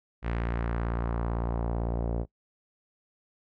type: tone with low-pass filter sweep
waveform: sawtooth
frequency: 57.9 Hz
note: A#1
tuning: 11 cents flat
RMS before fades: -30 dBFS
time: 0.22-2.26 s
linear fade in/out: 50 ms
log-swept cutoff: 2200 to 570 Hz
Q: 1.5
effects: noise-tail reverb RT60 0.1 s tail -21 dB re dry